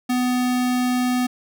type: tone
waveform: square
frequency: 249.5 Hz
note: B3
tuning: 18 cents sharp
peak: -19 dBFS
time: 0.09-1.27 s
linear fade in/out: 10 ms
effects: none